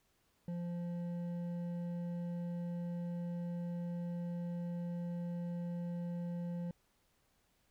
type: tone with hard clipping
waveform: sine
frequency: 173.4 Hz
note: F3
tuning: 12 cents flat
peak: -39 dBFS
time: 0.48-6.71 s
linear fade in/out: 2 ms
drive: 7 dB
effects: pink hiss -75 dBFS RMS until 7.7 s